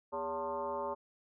sine tone with frequency modulation, 731 Hz, F#5, 21 cents flat, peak -34 dBFS, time 0.12-0.95 s, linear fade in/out 20 ms, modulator 163 Hz, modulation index 2.2, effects none

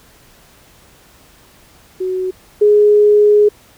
sine tone pair in turn, 371.5 / 417 Hz, F#4 / G#4, +7 / +7 cents, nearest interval major second, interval 200 cents, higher second, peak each -16 / -6 dBFS, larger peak second, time 2-2.31 / 2.61-3.49 s, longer second, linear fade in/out 10 ms, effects pink hiss -47 dBFS RMS until 3.77 s

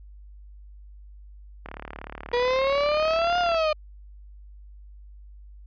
click train, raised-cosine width 0.5 ms, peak -21 dBFS, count 70, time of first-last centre 1.66-3.545 s, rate 36.6 Hz
35% pulse exponential two-way sweep, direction up then down, 479 to 714 to 604 Hz, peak -19 dBFS, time 2.33-3.73 s, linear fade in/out 5 ms, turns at 3.39 s
effects added 50 Hz sine -43 dBFS peak until 5.66 s + resampled to 11025 Hz

